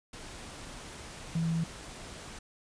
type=tone in noise; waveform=sine; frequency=164.81 Hz; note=E3; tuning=in tune; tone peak=-27 dBFS; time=1.35-1.64 s; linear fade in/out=5 ms; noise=pink; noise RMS=-45 dBFS; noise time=0.13-2.39 s; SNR=+15 dB; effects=resampled to 22050 Hz